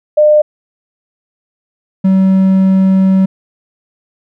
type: tone pair in turn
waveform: sine / triangle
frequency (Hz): 603 / 190.48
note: D5 / G3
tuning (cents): +46 / -49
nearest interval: octave + minor sixth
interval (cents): 1995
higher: first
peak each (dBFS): -4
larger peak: neither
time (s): 0.17-0.42 / 2.04-3.26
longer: second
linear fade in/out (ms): 10
effects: none